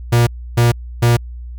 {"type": "tone bursts", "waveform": "45% pulse", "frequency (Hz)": 118.8, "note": "A#2", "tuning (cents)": 33, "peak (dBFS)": -9, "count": 3, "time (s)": [0.12, 1.17], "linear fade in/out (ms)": 10, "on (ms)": 150, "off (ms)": 300, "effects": ["added 60 Hz sine -27 dBFS peak until 1.58 s"]}